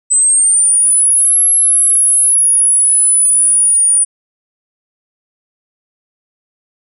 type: exponential two-way sweep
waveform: sine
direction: up then down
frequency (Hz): 8000 to 11175 to 9420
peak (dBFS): -7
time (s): 0.1-4.05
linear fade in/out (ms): 20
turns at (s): 1.39
effects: none